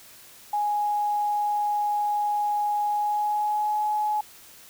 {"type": "tone with pitch glide", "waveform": "sine", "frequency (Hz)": [830.6, 844.6], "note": ["G#5", "G#5"], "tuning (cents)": [0, 29], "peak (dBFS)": -22, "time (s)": [0.53, 4.21], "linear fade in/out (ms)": 5, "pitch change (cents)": 29, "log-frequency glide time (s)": [2.87, 3.78], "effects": ["white hiss -49 dBFS RMS until 4.69 s"]}